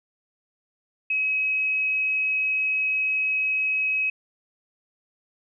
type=tone; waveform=sine; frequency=2551 Hz; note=D#7; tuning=43 cents sharp; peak=-21 dBFS; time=1.1-4.1 s; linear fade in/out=5 ms; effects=none